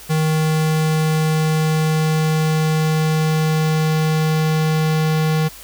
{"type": "tone with low-pass filter sweep", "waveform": "square", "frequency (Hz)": 156.8, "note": "D#3", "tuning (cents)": 14, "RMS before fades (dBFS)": -17, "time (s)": [0.09, 5.49], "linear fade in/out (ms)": 20, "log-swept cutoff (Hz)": [11000, 5300], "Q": 0.94, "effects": ["added 50 Hz sine -47 dBFS peak until 5.63 s", "white hiss -39 dBFS RMS until 5.63 s"]}